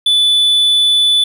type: tone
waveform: triangle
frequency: 3480 Hz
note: A7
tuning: 20 cents flat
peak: -7 dBFS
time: 0.06-1.24 s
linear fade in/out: 5 ms
effects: none